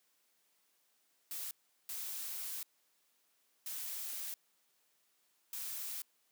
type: noise bursts at uneven times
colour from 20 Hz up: blue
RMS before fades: -42 dBFS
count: 4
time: 1.31-1.51 / 1.89-2.63 / 3.66-4.34 / 5.53-6.02 s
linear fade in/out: 2 ms
effects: white hiss -75 dBFS RMS until 6.31 s + high-pass 200 Hz 12 dB/octave